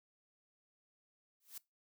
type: noise with exponential growth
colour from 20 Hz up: blue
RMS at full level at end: -43 dBFS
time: 1.4-1.58 s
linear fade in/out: 5 ms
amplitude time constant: 39 ms
effects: noise-tail reverb RT60 0.2 s tail -21 dB re dry